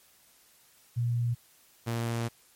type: tone pair in turn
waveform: sine / sawtooth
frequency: 119.3 / 116.58 Hz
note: A#2 / A#2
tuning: +41 / +1 cents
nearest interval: unison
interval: 40 cents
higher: first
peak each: -25 dBFS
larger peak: neither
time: 0.96-1.35 / 1.86-2.29 s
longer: second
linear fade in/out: 20 ms
effects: white hiss -61 dBFS RMS until 2.55 s + MP3 64 kbps